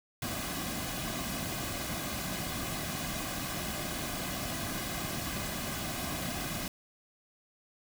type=noise with comb filter; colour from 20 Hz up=pink; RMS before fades=-36 dBFS; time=0.22-6.68 s; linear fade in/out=2 ms; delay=2.2 ms; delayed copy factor=-0.6; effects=none